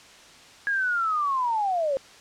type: linear sweep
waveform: sine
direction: down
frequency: 1661.2 to 523.3 Hz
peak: -22 dBFS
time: 0.67-1.97 s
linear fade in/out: 0 ms
effects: white hiss -49 dBFS RMS until 2.2 s + low-pass 6000 Hz 12 dB/octave